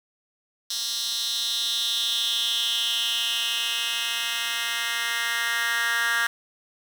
10% pulse tone with high-pass filter sweep, 233.1 Hz, A#3, in tune, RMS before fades -26 dBFS, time 0.7-6.27 s, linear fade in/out 5 ms, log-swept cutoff 4500 to 1700 Hz, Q 4.4, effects 7-bit

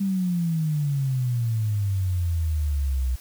sine exponential sweep, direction down, 199 to 61.74 Hz, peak -21 dBFS, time 0-3.16 s, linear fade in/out 10 ms, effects white hiss -48 dBFS RMS until 3.2 s

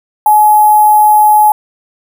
sine tone with sample-and-hold, 847 Hz, G#5, 34 cents sharp, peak -3 dBFS, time 0.26-1.52 s, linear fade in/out 2 ms, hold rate 11025 Hz, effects none

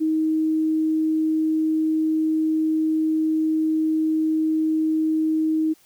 sine tone, 315.1 Hz, D#4, 22 cents sharp, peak -18 dBFS, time 0-5.74 s, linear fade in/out 20 ms, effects white hiss -57 dBFS RMS until 5.85 s

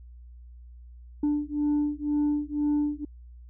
sine beating tone pair, 293.7 / 295.7 Hz, D4 / D4, 0 / +12 cents, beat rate 2 Hz, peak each -25 dBFS, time 1.23-3.05 s, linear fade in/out 5 ms, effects tanh soft clip ceiling -20 dBFS + added 60 Hz sine -44 dBFS peak until 3.49 s

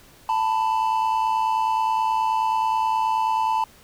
triangle tone pair together, 884 / 993.4 Hz, A5 / B5, +8 / +10 cents, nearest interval major second, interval 202 cents, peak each -19 / -22 dBFS, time 0.29-3.64 s, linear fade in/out 2 ms, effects pink hiss -51 dBFS RMS until 3.83 s

